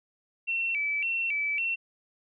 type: tone with vibrato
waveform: sine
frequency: 2500 Hz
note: D#7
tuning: 8 cents sharp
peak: -26 dBFS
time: 0.47-1.76 s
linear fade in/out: 20 ms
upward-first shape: square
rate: 1.8 Hz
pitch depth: 140 cents each way
effects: none